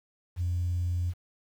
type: tone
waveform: sine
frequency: 88.2 Hz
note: F2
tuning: 18 cents sharp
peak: -25 dBFS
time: 0.36-1.14 s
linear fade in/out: 50 ms
effects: tanh soft clip ceiling -22 dBFS + 9-bit